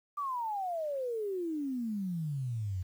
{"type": "exponential sweep", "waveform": "sine", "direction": "down", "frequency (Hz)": [1190, 88], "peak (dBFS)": -32, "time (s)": [0.17, 2.83], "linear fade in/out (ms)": 10, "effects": ["10-bit"]}